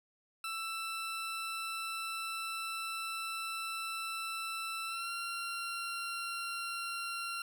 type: tone with pitch glide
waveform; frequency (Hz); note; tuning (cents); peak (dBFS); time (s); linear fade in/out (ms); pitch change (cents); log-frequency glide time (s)
20% pulse; 1330 to 1374.5; E6 to F6; +15 to -28; -32; 0.44-7.42; 2; +57; 4.86-5.11
effects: none